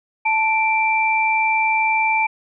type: tone pair together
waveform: sine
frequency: 879.9 / 2349 Hz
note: A5 / D7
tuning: 0 / 0 cents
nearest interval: octave + perfect fourth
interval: 1700 cents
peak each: -18 dBFS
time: 0.25-2.27 s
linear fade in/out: 10 ms
effects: none